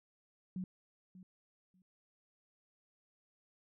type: tone with echo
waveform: sine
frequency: 184.7 Hz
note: F#3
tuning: 3 cents flat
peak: -37 dBFS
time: 0.56-0.64 s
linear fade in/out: 2 ms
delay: 590 ms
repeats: 2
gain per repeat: -15 dB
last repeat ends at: 1.82 s
effects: none